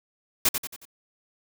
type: noise with echo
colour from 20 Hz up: white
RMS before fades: -20 dBFS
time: 0.45-0.49 s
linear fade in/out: 5 ms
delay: 91 ms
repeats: 4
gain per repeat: -7 dB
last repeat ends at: 0.854 s
effects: none